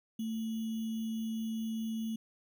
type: tone with sample-and-hold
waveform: sine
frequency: 222.6 Hz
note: A3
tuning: 20 cents sharp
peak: -33 dBFS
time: 0.19-2.16 s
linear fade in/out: 5 ms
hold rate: 3150 Hz
effects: none